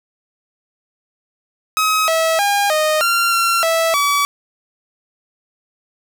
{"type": "tone with pitch steps", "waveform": "sawtooth", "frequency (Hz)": [1272, 649, 809, 618, 1380, 1366, 656, 1143], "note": ["D#6", "E5", "G#5", "D#5", "F6", "F6", "E5", "D6"], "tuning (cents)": [38, -27, -46, -12, -21, -39, -9, -47], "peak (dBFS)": -10, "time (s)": [1.77, 4.25], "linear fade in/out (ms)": 0, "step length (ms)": 310, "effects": []}